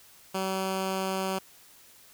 10% pulse tone, 190.4 Hz, F#3, 50 cents sharp, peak -20 dBFS, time 0.34-1.39 s, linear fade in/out 10 ms, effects white hiss -55 dBFS RMS until 2.13 s

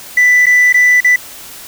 sine tone with dropouts, 1984 Hz, B6, 7 cents sharp, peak -3 dBFS, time 0.17-1.16 s, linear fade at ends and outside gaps 5 ms, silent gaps 0.458-0.466 / 0.726-0.742 / 1.005-1.045 s, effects tanh soft clip ceiling -4 dBFS + white hiss -32 dBFS RMS until 1.67 s

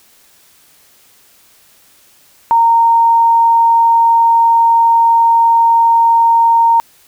sine tone, 923 Hz, A#5, 17 cents flat, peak -6 dBFS, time 2.51-6.8 s, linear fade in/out 0 ms, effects white hiss -48 dBFS RMS until 7.07 s

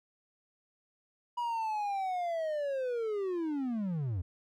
triangle linear sweep, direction down, 971 to 80.5 Hz, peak -29 dBFS, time 1.37-4.22 s, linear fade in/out 10 ms, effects none

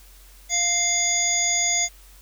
harmonic tone with a mistuned harmonic, 698 Hz, F5, 1 cent flat, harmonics 1 / 3 / 5 / 7 / 9 / 10, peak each -31 / -26 / -30 / -32 / -32 / -21 dBFS, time 0.49-1.89 s, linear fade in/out 50 ms, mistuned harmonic 10, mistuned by -65 cents, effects added 46 Hz sine -47 dBFS peak until 2.21 s + white hiss -52 dBFS RMS until 2.21 s

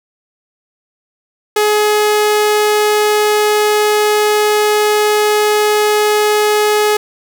sawtooth tone, 421.6 Hz, G#4, 26 cents sharp, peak -6 dBFS, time 1.56-6.97 s, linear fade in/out 5 ms, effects none

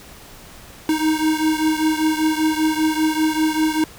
square beating tone pair, 311.4 / 316.5 Hz, D#4 / D#4, +2 / +30 cents, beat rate 5.1 Hz, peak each -19 / -22 dBFS, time 0.89-3.84 s, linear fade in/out 2 ms, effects pink hiss -42 dBFS RMS until 3.98 s

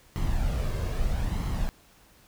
brown noise with flanger, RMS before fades -27 dBFS, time 0.16-1.69 s, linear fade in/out 0 ms, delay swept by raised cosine 0.96 to 1.86 ms, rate 0.78 Hz, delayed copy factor +0.5, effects pink hiss -58 dBFS RMS until 2.27 s

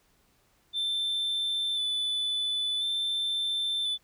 sine tone with vibrato, 3520 Hz, A7, in tune, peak -24 dBFS, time 0.73-3.98 s, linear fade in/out 50 ms, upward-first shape square, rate 0.48 Hz, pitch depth 16 cents each way, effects tanh soft clip ceiling -26 dBFS + pink hiss -67 dBFS RMS until 4.03 s

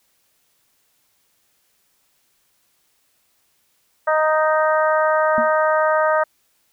harmonic tone, 311.1 Hz, D#4, in tune, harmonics 2 / 3 / 4 / 5 / 6, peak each -17 / -22 / -21 / -24 / -29 dBFS, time 4.07-6.24 s, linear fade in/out 10 ms
sine tone with exponential decay, 233.1 Hz, A#3, in tune, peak -19 dBFS, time 5.38-5.53 s, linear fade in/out 0 ms, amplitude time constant 31 ms
effects white hiss -64 dBFS RMS until 6.72 s

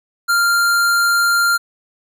square tone, 1393 Hz, F6, 5 cents flat, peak -13 dBFS, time 0.28-1.58 s, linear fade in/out 20 ms, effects none

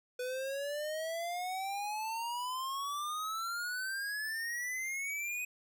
square exponential sweep, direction up, 493.9 to 2515 Hz, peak -36 dBFS, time 0.19-5.45 s, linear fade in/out 5 ms, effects none

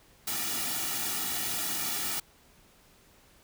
white noise with comb filter, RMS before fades -32 dBFS, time 0.27-2.2 s, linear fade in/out 5 ms, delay 1.9 ms, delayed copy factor -0.75, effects pink hiss -60 dBFS RMS until 3.43 s

